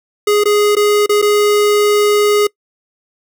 square tone with dropouts, 415.3 Hz, G#4, in tune, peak -10 dBFS, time 0.27-2.47 s, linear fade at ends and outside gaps 5 ms, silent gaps 0.438-0.455 / 0.753-0.766 / 1.062-1.093 / 1.217-1.224 s, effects noise-tail reverb RT60 0.1 s tail -24 dB re dry

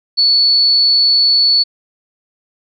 sine tone, 4435 Hz, C#8, in tune, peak -8 dBFS, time 0.17-1.64 s, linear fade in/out 20 ms, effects none

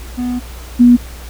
triangle / sine tone pair in turn, 246.9 / 242.8 Hz, B3 / B3, 0 / -29 cents, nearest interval unison, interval 29 cents, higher first, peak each -14 / -3 dBFS, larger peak second, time 0.17-0.4 / 0.79-0.97 s, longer first, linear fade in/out 20 ms, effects added 60 Hz sine -29 dBFS peak until 1.29 s + pink hiss -36 dBFS RMS until 1.29 s

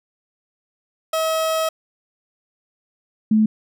30% pulse / sine tone pair in turn, 641 / 216.6 Hz, E5 / A3, -49 / -27 cents, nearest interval octave + perfect fifth, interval 1878 cents, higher first, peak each -16 / -12 dBFS, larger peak second, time 1.13-1.69 / 3.31-3.46 s, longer first, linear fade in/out 5 ms, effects none

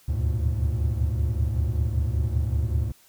triangle tone cluster, 72.3 / 77.5 / 103.3 / 113.8 / 121.2 Hz, D2 / D#2 / G#2 / A#2 / B2, -27 / -6 / -9 / -41 / -32 cents, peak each -23 / -27 / -26 / -30 / -30 dBFS, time 0.08-2.92 s, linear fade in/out 10 ms, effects white hiss -57 dBFS RMS until 3.08 s

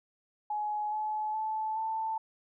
sine tone with pitch steps, 842 / 856.2 / 870.7 / 885.4 Hz, G#5 / A5 / A5 / A5, +24 / -47 / -18 / +11 cents, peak -30 dBFS, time 0.5-2.18 s, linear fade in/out 5 ms, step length 420 ms, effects none

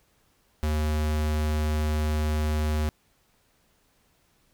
square tone, 76.4 Hz, D#2, 31 cents flat, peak -24 dBFS, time 0.63-2.89 s, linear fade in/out 0 ms, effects pink hiss -66 dBFS RMS until 4.53 s

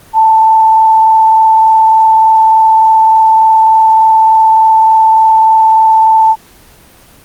sine tone with frequency modulation, 884 Hz, A5, 8 cents sharp, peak -3 dBFS, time 0.13-6.36 s, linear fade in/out 50 ms, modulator 23.4 Hz, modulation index 0.36, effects pink hiss -40 dBFS RMS until 7.24 s + Opus 24 kbps

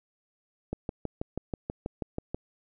click train, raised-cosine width 2 ms, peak -18 dBFS, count 11, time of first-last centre 0.73-2.346 s, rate 6.19 Hz, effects none

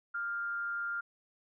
sine tone with frequency modulation, 1396.9 Hz, F6, in tune, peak -33 dBFS, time 0.14-1.01 s, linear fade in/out 10 ms, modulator 181 Hz, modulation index 0.29, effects none

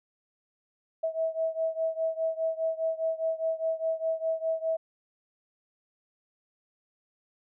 sine beating tone pair, 646 / 650.9 Hz, E5 / E5, -35 / -22 cents, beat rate 4.9 Hz, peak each -29 / -31 dBFS, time 1.03-4.77 s, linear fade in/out 10 ms, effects none

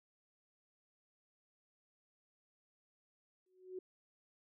sine tone with exponential growth, 370 Hz, F#4, in tune, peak -39 dBFS, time 3.46-3.79 s, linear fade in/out 5 ms, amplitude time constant 70 ms, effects none

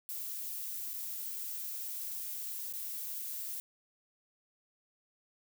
violet noise with dropouts, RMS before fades -40 dBFS, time 0.09-3.6 s, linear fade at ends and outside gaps 0 ms, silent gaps 0.933-0.938 / 2.726-2.736 s, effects none

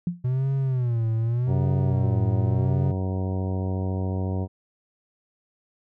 sine tone with exponential decay, 174.61 Hz, F3, in tune, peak -19 dBFS, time 0.07-0.25 s, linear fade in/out 2 ms, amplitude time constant 37 ms
triangle tone with vibrato, 123.47 Hz, B2, in tune, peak -19 dBFS, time 0.24-2.92 s, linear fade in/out 10 ms, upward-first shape sine, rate 0.85 Hz, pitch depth 170 cents each way
harmonic tone, 94 Hz, F#2, 28 cents sharp, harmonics 1 / 2 / 3 / 4 / 5 / 6 / 7 / 8 / 10, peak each -25 / -31 / -35 / -37 / -39 / -41 / -42 / -43 / -45 dBFS, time 1.46-4.48 s, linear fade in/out 50 ms
effects none

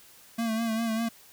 square tone with vibrato, 225.8 Hz, A3, 45 cents sharp, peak -27 dBFS, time 0.38-1.09 s, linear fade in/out 10 ms, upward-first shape sine, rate 5 Hz, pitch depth 46 cents each way, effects white hiss -54 dBFS RMS until 1.32 s

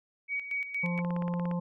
sine tone with tremolo, 2258 Hz, C#7, 31 cents sharp, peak -29 dBFS, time 0.28-1.02 s, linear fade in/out 50 ms, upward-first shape square, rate 4.3 Hz, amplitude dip 65%
harmonic tone, 174.61 Hz, F3, in tune, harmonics 1 / 3 / 5 / 6, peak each -29 / -39 / -43 / -45 dBFS, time 0.83-1.6 s, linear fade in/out 10 ms
click train, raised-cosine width 0.5 ms, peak -26 dBFS, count 10, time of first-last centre 0.99-1.513 s, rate 17.2 Hz
effects none

